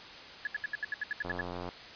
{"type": "tone bursts", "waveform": "sine", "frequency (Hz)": 1700, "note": "G#6", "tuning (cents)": 40, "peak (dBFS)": -30, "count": 11, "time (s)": [0.45, 1.411], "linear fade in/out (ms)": 2, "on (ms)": 21, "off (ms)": 73}
{"type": "click train", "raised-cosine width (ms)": 1, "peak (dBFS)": -25, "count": 40, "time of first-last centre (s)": [1.25, 1.689], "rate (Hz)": 88.8}
{"effects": ["white hiss -47 dBFS RMS until 1.95 s", "resampled to 11025 Hz"]}